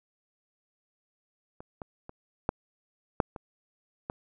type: clicks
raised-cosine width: 1 ms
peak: -29 / -24 / -28 / -11 / -8 / -25 / -19 dBFS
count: 7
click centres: 1.605 / 1.818 / 2.094 / 2.491 / 3.202 / 3.362 / 4.099 s
effects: none